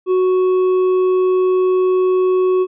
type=tone with hard clipping; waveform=triangle; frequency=370 Hz; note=F#4; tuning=in tune; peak=-13 dBFS; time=0.06-2.67 s; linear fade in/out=50 ms; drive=8 dB; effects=resampled to 8000 Hz